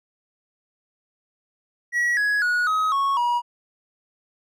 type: tone with pitch steps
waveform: triangle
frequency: 1922 / 1673.2 / 1456.6 / 1268 / 1103.9 / 961 Hz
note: B6 / G#6 / F#6 / D#6 / C#6 / B5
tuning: -48 / +12 / -28 / +32 / -8 / -48 cents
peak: -17 dBFS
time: 1.92-3.42 s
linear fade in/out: 50 ms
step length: 250 ms
effects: none